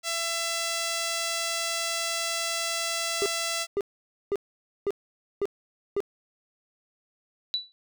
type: tone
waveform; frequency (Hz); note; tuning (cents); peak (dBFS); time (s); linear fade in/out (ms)
5% pulse; 670; E5; +28; -16; 0.03-3.67; 50
type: tone bursts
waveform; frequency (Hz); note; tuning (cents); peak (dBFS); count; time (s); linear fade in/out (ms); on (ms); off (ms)
triangle; 402.7; G4; +47; -21; 6; 3.22-6.004; 0; 39; 510
type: tone with exponential decay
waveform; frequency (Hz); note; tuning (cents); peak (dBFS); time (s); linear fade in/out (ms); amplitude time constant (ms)
sine; 3951; B7; 0; -21; 7.54-7.72; 0; 37
effects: none